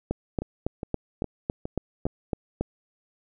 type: two click trains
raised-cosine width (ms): 2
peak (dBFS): -12 / -18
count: 10 / 5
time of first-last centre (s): 0.11-2.61 / 0.42-2.066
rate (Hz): 3.6 / 2.43
effects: none